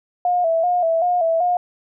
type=tone with vibrato; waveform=sine; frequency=685 Hz; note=F5; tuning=34 cents flat; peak=-15 dBFS; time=0.25-1.57 s; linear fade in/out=2 ms; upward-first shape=square; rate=2.6 Hz; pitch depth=72 cents each way; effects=none